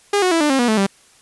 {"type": "tone with pitch steps", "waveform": "sawtooth", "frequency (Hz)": [406.6, 366.4, 330.3, 297.6, 268.3, 241.8, 217.9, 196.37], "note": ["G#4", "F#4", "E4", "D4", "C4", "B3", "A3", "G3"], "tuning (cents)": [-37, -17, 4, 23, 44, -36, -17, 3], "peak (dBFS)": -10, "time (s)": [0.13, 0.866], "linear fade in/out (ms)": 5, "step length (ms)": 92, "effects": ["white hiss -51 dBFS RMS until 1.21 s", "resampled to 24000 Hz"]}